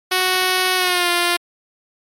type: tone with pitch glide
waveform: 5% pulse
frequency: 370 to 349.2 Hz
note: F#4 to F4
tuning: 0 to 0 cents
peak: -4 dBFS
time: 0.11-1.37 s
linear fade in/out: 10 ms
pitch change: -100 cents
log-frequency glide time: 0.76-1.09 s
effects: MP3 64 kbps